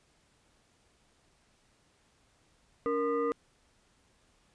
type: tone with frequency modulation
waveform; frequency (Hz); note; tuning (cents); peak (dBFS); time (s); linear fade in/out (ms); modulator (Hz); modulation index
sine; 466.9; A#4; +3; -27; 2.86-3.32; 0; 752; 0.91
effects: pink hiss -68 dBFS RMS until 4.54 s + resampled to 22050 Hz